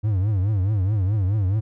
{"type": "tone with vibrato", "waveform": "triangle", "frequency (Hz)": 99.9, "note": "G2", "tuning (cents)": 33, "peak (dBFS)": -16, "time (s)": [0.03, 1.61], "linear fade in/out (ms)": 20, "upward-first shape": "triangle", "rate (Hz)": 4.7, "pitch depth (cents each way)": 200, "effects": []}